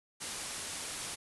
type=low-pass noise; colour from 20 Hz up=white; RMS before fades=-41 dBFS; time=0.2-1.16 s; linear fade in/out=20 ms; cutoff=11000 Hz; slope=96 dB/octave; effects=none